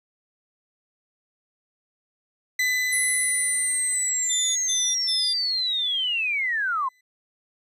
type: tone with exponential decay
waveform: 40% pulse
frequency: 2006 Hz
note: B6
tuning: 26 cents sharp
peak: -19 dBFS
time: 2.59-7.01 s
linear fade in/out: 5 ms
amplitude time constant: 960 ms
type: linear sweep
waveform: sine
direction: down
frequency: 10548 to 997 Hz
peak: -22 dBFS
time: 2.92-6.89 s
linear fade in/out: 10 ms
type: tone bursts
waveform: square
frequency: 3562 Hz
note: A7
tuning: 21 cents sharp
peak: -26 dBFS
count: 3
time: 4.29-5.34 s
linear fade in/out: 20 ms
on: 270 ms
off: 120 ms
effects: resampled to 32000 Hz